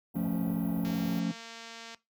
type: band-stop noise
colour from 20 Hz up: pink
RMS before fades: -43 dBFS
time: 0.14-1.2 s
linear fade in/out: 10 ms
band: 940 to 11000 Hz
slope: 96 dB/octave
type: chord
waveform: triangle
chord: F augmented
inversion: none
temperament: equal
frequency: 174.61 / 220 / 277.2 Hz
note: F3 / A3 / C#4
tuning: 0 / 0 / 0 cents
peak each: -29 / -31 / -32 dBFS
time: 0.15-1.32 s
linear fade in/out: 10 ms
type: click train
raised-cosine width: 0.2 ms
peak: -28 dBFS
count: 252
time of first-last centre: 0.85-1.946 s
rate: 229 Hz
effects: noise-tail reverb RT60 0.2 s tail -18 dB re dry + high-pass 80 Hz 12 dB/octave